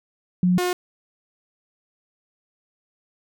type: tone pair in turn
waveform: sine / sawtooth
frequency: 180.2 / 359.4 Hz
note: F#3 / F4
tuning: -45 / +50 cents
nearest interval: octave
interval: 1195 cents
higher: second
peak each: -15 / -17 dBFS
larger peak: first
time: 0.43-0.58 / 0.58-0.73 s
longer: neither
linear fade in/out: 2 ms
effects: none